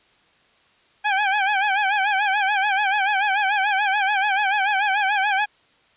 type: tone with vibrato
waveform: 20% pulse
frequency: 803 Hz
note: G5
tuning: 41 cents sharp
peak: -13 dBFS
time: 1.04-5.46 s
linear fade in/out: 20 ms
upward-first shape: sine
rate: 6.9 Hz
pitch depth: 100 cents each way
effects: white hiss -58 dBFS RMS until 5.96 s + resampled to 8000 Hz